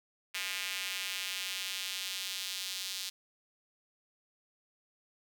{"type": "tone with high-pass filter sweep", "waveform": "square", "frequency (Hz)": 94.6, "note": "F#2", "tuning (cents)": 39, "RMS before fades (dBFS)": -38, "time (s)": [0.34, 3.1], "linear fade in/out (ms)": 10, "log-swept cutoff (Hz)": [2400, 3900], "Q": 1.7, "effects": []}